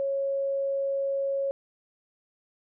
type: tone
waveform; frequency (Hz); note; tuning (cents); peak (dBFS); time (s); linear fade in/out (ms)
sine; 550; C#5; -14; -25; 0-1.51; 0
effects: none